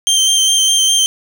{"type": "tone with vibrato", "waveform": "25% pulse", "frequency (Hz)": 3144, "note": "G7", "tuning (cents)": 4, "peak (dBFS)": -6, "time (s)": [0.07, 1.06], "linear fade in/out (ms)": 0, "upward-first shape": "square", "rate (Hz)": 4.9, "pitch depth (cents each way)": 14, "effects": []}